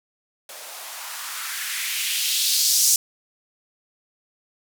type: noise with band-pass filter sweep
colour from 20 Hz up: violet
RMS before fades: -24 dBFS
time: 0.49-2.96 s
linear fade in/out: 2 ms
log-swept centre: 530 to 6300 Hz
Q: 2
effects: none